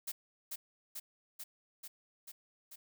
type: noise with echo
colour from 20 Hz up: blue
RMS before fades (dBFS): -39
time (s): 0.07-0.12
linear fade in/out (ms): 10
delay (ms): 440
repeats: 6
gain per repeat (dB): -2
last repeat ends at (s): 2.76
effects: none